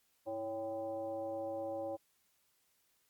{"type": "tone with frequency modulation", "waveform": "sine", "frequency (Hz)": 556, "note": "C#5", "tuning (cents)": 5, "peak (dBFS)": -37, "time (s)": [0.26, 1.97], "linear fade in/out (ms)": 20, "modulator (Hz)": 228, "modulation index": 0.86, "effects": ["white hiss -75 dBFS RMS until 3.09 s", "Opus 48 kbps"]}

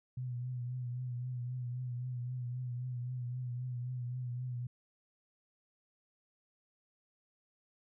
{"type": "tone with vibrato", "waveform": "sine", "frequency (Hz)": 124.2, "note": "B2", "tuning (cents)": 10, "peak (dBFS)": -36, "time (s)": [0.17, 4.67], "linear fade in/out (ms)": 5, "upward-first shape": "triangle", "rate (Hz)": 3.8, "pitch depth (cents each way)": 52, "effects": []}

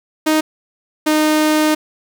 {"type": "tone pair in turn", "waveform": "sawtooth", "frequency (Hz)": [311.1, 307.5], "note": ["D#4", "D#4"], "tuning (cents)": [0, -20], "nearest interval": "unison", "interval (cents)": 20, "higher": "first", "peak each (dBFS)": -8, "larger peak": "neither", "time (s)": [[0.26, 0.41], [1.06, 1.75]], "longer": "second", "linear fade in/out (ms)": 10, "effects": ["8-bit"]}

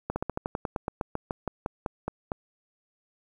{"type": "slowing click train", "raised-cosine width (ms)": 1, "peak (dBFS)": -15, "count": 18, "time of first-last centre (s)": [0.1, 2.318], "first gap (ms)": 60, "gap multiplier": 1.09, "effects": ["9-bit"]}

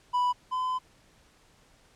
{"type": "tone pair in turn", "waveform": "triangle", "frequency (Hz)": [987.8, 1017.3], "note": ["B5", "C6"], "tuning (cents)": [0, -49], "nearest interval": "minor second", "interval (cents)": 51, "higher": "second", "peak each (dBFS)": [-21, -25], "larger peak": "first", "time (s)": [[0.13, 0.33], [0.51, 0.79]], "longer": "second", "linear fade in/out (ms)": 20, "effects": ["pink hiss -61 dBFS RMS until 1.95 s", "low-pass 9000 Hz 12 dB/octave"]}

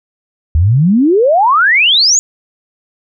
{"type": "exponential sweep", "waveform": "sine", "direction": "up", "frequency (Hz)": [73.42, 7040], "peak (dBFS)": -6, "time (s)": [0.55, 2.19], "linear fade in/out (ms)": 0, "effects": []}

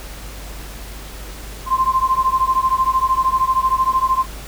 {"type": "beating tone pair", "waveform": "sine", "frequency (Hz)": [1040, 1053], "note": ["C6", "C6"], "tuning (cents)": [-11, 11], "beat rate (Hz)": 13, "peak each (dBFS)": -17, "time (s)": [1.66, 4.26], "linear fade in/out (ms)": 50, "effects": ["added 50 Hz sine -32 dBFS peak until 4.47 s", "pink hiss -36 dBFS RMS until 4.47 s"]}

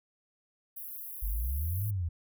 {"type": "high-pass noise", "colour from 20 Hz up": "pink", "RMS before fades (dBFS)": -42, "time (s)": [0.76, 1.91], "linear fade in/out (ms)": 10, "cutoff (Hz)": 11000, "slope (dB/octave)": 96}
{"type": "exponential two-way sweep", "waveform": "sine", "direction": "up then down", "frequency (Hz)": [45.36, 107.8, 79.5], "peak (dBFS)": -29, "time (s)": [1.22, 2.09], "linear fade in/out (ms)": 10, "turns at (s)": 1.88}
{"effects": []}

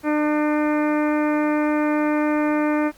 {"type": "harmonic tone", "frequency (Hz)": 300.6, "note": "D4", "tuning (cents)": 40, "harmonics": [1, 2, 3, 4, 5, 6, 7, 8], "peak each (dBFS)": [-19, -25, -29, -31, -33, -35, -36, -37], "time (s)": [0.03, 2.92], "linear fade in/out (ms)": 50, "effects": ["pink hiss -52 dBFS RMS until 2.97 s", "Opus 48 kbps"]}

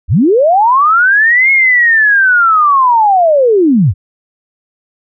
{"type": "linear two-way sweep", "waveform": "sine", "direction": "up then down", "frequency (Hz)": [51.5, 2180, 73], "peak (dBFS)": -5, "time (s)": [0.08, 3.94], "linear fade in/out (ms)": 50, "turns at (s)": 1.51, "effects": []}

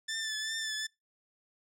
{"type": "tone with vibrato", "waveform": "15% pulse", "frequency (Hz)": 1760, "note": "A6", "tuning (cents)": 0, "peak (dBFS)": -27, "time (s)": [0.08, 0.87], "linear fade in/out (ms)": 10, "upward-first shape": "triangle", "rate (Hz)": 2.6, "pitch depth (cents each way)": 41, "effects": ["noise-tail reverb RT60 0.2 s tail -24 dB re dry", "low-pass 11000 Hz 12 dB/octave"]}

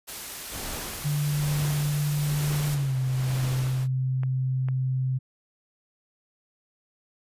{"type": "noise", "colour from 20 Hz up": "white", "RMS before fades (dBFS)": -37, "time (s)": [0.07, 2.76], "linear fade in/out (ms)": 20}
{"type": "noise with tremolo", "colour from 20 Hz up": "pink", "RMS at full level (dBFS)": -35, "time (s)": [0.49, 3.88], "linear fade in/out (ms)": 50, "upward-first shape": "sine", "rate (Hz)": 1.1, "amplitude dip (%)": 65}
{"type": "tone with pitch glide", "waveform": "sine", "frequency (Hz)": [146.83, 130.06], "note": ["D3", "C3"], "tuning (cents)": [0, -10], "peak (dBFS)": -23, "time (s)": [1.04, 5.19], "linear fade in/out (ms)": 20, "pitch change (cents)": -210, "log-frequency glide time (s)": [2.7, 2.96]}
{"type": "clicks", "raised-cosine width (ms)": 0.5, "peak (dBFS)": -25, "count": 3, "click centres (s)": [3.309, 4.234, 4.686]}
{"effects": ["resampled to 32000 Hz"]}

